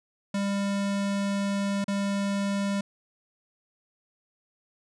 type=tone with dropouts; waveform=square; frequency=199.4 Hz; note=G3; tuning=30 cents sharp; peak=-26 dBFS; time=0.34-2.81 s; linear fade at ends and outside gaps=5 ms; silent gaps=1.843-1.88 s; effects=resampled to 22050 Hz